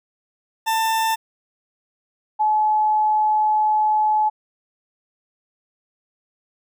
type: tone pair in turn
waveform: 40% pulse / sine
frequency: 892 / 855.9 Hz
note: A5 / A5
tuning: +23 / -48 cents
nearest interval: minor second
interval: 71 cents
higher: first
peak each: -17 / -15 dBFS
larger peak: second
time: 0.66-1.16 / 2.39-4.3 s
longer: second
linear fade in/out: 20 ms
effects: none

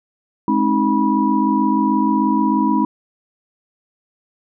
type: tone cluster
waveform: sine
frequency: 210.8 / 267.2 / 313.7 / 976 Hz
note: G#3 / C4 / D#4 / B5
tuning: +26 / +36 / +14 / -21 cents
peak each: -19 dBFS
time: 0.48-2.85 s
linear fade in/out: 2 ms
effects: none

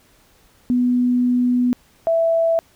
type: tone pair in turn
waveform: sine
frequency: 246.9 / 660.9 Hz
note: B3 / E5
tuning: 0 / +4 cents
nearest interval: octave + perfect fourth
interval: 1704 cents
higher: second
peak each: -14 dBFS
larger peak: neither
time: 0.7-1.73 / 2.07-2.59 s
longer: first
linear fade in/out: 0 ms
effects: pink hiss -55 dBFS RMS until 2.75 s

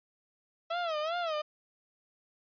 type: tone with vibrato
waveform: 30% pulse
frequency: 652 Hz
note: E5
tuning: 19 cents flat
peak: -28 dBFS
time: 0.7-1.42 s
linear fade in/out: 10 ms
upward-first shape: sine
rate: 2.6 Hz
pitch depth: 140 cents each way
effects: resampled to 11025 Hz

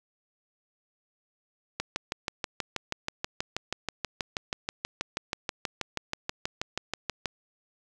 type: click train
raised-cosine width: 0.2 ms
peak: -12 dBFS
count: 35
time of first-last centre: 1.8-7.257 s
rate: 6.23 Hz
effects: none

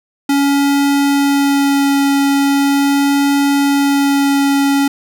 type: tone with vibrato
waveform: square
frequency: 280.1 Hz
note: C#4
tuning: 18 cents sharp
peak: -11 dBFS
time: 0.29-4.88 s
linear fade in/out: 5 ms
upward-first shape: sine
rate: 0.4 Hz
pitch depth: 8 cents each way
effects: none

